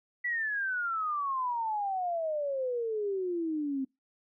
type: exponential sweep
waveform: sine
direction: down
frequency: 1975.5 to 261.6 Hz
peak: -29 dBFS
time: 0.24-3.85 s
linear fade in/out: 10 ms
effects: noise-tail reverb RT60 0.2 s tail -24 dB re dry